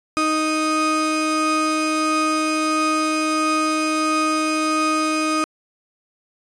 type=tone pair together; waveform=35% pulse; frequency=311.5 / 1244.5 Hz; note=D#4 / D#6; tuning=+2 / 0 cents; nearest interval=2 octaves; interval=2398 cents; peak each=-19 dBFS; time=0.17-5.44 s; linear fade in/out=0 ms; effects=resampled to 22050 Hz